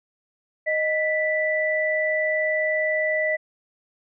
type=tone pair together; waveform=sine; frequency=622.1 / 1975 Hz; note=D#5 / B6; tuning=0 / 0 cents; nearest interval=octave + minor sixth; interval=2000 cents; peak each=-23 dBFS; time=0.66-3.37 s; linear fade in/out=20 ms; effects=none